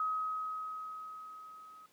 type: tone with level ramp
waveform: sine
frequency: 1268 Hz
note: D#6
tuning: 32 cents sharp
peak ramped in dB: -30 to -52 dBFS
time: 0-1.86 s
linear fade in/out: 2 ms
effects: pink hiss -67 dBFS RMS until 1.92 s + high-pass 200 Hz 12 dB/octave